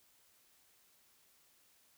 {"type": "silence", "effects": ["white hiss -69 dBFS RMS until 1.97 s"]}